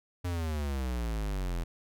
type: exponential sweep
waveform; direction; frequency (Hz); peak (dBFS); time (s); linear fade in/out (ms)
square; down; 90.6 to 41.18; -31; 0.24-1.64; 10
effects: none